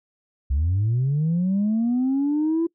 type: linear sweep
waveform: sine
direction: up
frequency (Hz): 63.7 to 337.4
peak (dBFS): -17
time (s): 0.5-2.67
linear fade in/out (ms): 10
effects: noise-tail reverb RT60 0.1 s tail -23 dB re dry + tanh soft clip ceiling -16 dBFS